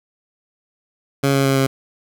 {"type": "tone with pitch steps", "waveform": "15% pulse", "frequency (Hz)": [138.59, 137.24, 135.89, 134.57], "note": ["C#3", "C#3", "C#3", "C3"], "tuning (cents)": [0, -17, -34, 49], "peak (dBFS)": -8, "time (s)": [1.23, 1.67], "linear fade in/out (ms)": 10, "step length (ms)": 110, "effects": []}